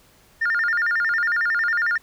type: tone with vibrato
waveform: sine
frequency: 1600 Hz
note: G6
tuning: 35 cents sharp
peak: -17 dBFS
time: 0.41-1.98 s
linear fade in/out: 10 ms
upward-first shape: square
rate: 11 Hz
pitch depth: 210 cents each way
effects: tanh soft clip ceiling -15 dBFS + pink hiss -55 dBFS RMS until 2.02 s